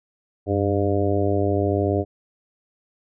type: harmonic tone with a mistuned harmonic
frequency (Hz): 100.7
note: G2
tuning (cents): +47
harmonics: 1 / 2 / 3 / 4 / 5 / 6 / 7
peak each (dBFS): -23 / -31 / -25 / -24 / -29 / -27 / -30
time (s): 0.46-2.05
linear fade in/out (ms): 50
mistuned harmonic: 1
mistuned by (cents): -110
effects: none